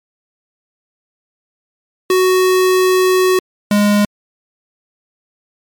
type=tone pair in turn; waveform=square; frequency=370.9 / 206.2 Hz; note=F#4 / G#3; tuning=+4 / -12 cents; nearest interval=minor seventh; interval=1016 cents; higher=first; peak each=-10 dBFS; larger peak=neither; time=2.1-3.39 / 3.71-4.05 s; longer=first; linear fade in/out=2 ms; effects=MP3 96 kbps